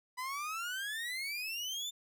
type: exponential sweep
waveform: 30% pulse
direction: up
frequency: 987.8 to 3604 Hz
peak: -34 dBFS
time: 0.17-1.91 s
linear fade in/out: 20 ms
effects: none